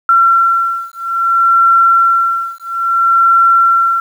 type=beating tone pair; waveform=sine; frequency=1359 / 1359.6 Hz; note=F6 / F6; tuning=-48 / -47 cents; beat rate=0.6 Hz; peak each=-11 dBFS; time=0.09-4 s; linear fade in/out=2 ms; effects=7-bit